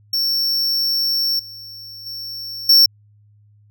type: tone with level steps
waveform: square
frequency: 5450 Hz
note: F8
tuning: 43 cents flat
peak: -17 / -34 / -28 / -8 dBFS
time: 0.13-2.86 s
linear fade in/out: 5 ms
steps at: 1.39 / 2.06 / 2.69 s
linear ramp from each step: 5 ms
effects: added 104 Hz sine -49 dBFS peak until 3.7 s